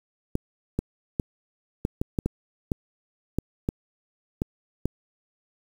clicks, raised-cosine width 3 ms, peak -11 dBFS, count 12, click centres 0.354 / 0.79 / 1.198 / 1.851 / 2.015 / 2.188 / 2.26 / 2.718 / 3.386 / 3.689 / 4.419 / 4.856 s, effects 7-bit

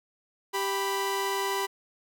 sawtooth tone pair together, 392 / 987.8 Hz, G4 / B5, 0 / 0 cents, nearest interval octave + major third, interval 1600 cents, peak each -26 dBFS, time 0.53-1.67 s, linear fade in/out 20 ms, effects none

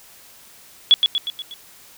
sine tone with echo, 3384 Hz, G#7, 32 cents sharp, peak -7 dBFS, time 0.91-0.94 s, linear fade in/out 0 ms, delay 120 ms, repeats 5, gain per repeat -5 dB, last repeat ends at 1.54 s, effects white hiss -47 dBFS RMS until 1.97 s

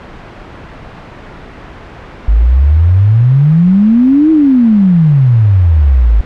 sine exponential two-way sweep, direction up then down, 50.6 to 322.6 to 50.6 Hz, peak -4 dBFS, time 2.28-6.21 s, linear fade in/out 5 ms, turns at 4.31 s, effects pink hiss -30 dBFS RMS until 6.25 s + low-pass 2000 Hz 12 dB/octave

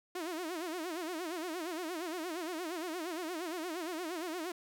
sawtooth tone with vibrato, 338.4 Hz, E4, 45 cents sharp, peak -33 dBFS, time 0.15-4.52 s, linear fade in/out 5 ms, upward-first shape sine, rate 8.6 Hz, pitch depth 160 cents each way, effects none

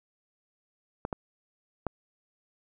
clicks, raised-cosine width 1 ms, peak -17 / -17 / -15 dBFS, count 3, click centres 1.051 / 1.128 / 1.867 s, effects none

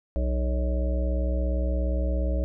harmonic tone with a mistuned harmonic, 61.74 Hz, B1, in tune, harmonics 1 / 3 / 5 / 7 / 9 / 10, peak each -23 / -36 / -36 / -42 / -34 / -39 dBFS, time 0.16-2.44 s, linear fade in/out 0 ms, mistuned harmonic 10, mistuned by +43 cents, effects none

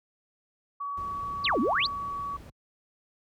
sine tone, 1133 Hz, C#6, 37 cents sharp, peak -31 dBFS, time 0.8-2.37 s, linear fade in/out 10 ms
brown noise, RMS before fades -42 dBFS, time 0.97-2.5 s, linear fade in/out 5 ms
sine exponential two-way sweep, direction down then up, 4953 to 211.6 to 4953 Hz, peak -23 dBFS, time 1.44-1.87 s, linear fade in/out 10 ms, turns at 1.6 s
effects high-pass 60 Hz 12 dB/octave

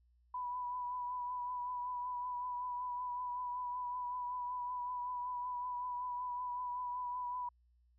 sine tone with vibrato, 987.8 Hz, B5, in tune, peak -37 dBFS, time 0.34-7.49 s, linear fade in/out 5 ms, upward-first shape triangle, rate 5.3 Hz, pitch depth 30 cents each way, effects added 60 Hz sine -67 dBFS peak until 7.98 s

